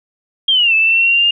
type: exponential two-way sweep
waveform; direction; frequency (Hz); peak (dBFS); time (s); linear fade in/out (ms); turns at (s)
sine; down then up; 3258 to 2618 to 2830; -9; 0.48-1.31; 5; 0.74
effects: none